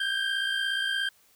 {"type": "tone cluster", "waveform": "triangle", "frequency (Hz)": [1554, 1611, 3167], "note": ["G6", "G6", "G7"], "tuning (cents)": [-16, 47, 17], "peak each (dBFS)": -29, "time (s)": [0, 1.09], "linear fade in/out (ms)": 5, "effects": ["white hiss -62 dBFS RMS until 1.35 s"]}